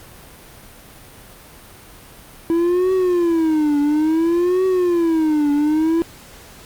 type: tone with vibrato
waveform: triangle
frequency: 329.6 Hz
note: E4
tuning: in tune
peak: -12 dBFS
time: 2.5-6.02 s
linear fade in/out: 0 ms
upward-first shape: triangle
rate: 0.58 Hz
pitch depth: 240 cents each way
effects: pink hiss -42 dBFS RMS until 6.65 s + Opus 48 kbps